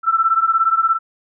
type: beating tone pair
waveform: sine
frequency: 1327 / 1344 Hz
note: E6 / E6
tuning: +11 / +33 cents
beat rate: 17 Hz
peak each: -15 / -17 dBFS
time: 0.03-0.99 s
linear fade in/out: 50 ms
effects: none